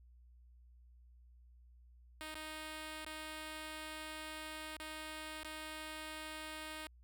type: tone with dropouts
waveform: 5% pulse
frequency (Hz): 311.1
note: D#4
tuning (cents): 0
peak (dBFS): -33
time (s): 2.21-6.87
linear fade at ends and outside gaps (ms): 0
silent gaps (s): 2.342-2.354 / 3.046-3.064 / 4.768-4.799 / 5.432-5.447
effects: added 60 Hz sine -59 dBFS peak until 7.03 s